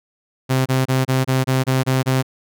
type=tone bursts; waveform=sawtooth; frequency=130.81 Hz; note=C3; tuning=in tune; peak=-11 dBFS; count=9; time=0.49-2.228 s; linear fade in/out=20 ms; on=170 ms; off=26 ms; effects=none